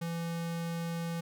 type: tone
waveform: square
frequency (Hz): 167.9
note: E3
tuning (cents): +32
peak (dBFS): -34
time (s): 0.01-1.21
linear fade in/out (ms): 10
effects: none